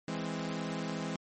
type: chord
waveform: sawtooth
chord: E augmented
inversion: none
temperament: equal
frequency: 164.81 / 207.7 / 261.6 Hz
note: E3 / G#3 / B#3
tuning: 0 / 0 / 0 cents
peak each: -34 / -35 / -36 dBFS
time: 0.08-1.16 s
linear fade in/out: 2 ms
effects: MP3 32 kbps